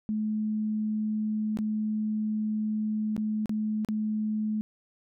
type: tone with dropouts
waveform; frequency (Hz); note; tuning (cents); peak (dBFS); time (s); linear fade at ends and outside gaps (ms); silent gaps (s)
sine; 214.7; A3; -42; -26; 0.09-4.61; 0; 1.572-1.588 / 3.165-3.178 / 3.458-3.494 / 3.848-3.887
effects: none